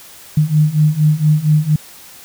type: beating tone pair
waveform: sine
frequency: 150 / 154.3 Hz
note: D3 / D#3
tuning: +37 / -14 cents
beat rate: 4.3 Hz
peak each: -14 / -12 dBFS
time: 0.37-1.76 s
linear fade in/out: 5 ms
effects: white hiss -39 dBFS RMS until 2.24 s